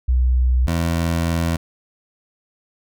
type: tone pair in turn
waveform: sine / 20% pulse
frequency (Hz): 62.6 / 83.56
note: B1 / E2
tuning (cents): +24 / +24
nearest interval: perfect fourth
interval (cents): 500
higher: second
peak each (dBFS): -13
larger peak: neither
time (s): 0.08-0.67 / 0.67-1.57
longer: second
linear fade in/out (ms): 10
effects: none